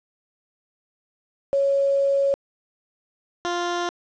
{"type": "tone pair in turn", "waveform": ["sine", "15% pulse"], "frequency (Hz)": [554.4, 349.3], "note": ["C#5", "F4"], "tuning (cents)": [0, 0], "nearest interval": "minor sixth", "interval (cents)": 800, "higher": "first", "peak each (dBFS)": [-17, -17], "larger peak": "neither", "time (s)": [[1.53, 2.34], [3.45, 3.89]], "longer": "first", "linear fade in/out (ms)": 0, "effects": ["resampled to 16000 Hz", "8-bit"]}